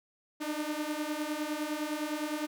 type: beating tone pair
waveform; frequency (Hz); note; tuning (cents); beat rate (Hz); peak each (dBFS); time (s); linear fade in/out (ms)
sawtooth; 296.9 / 306.7; D4 / D#4; +19 / -25; 9.8; -32 / -31; 0.4-2.47; 20
effects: none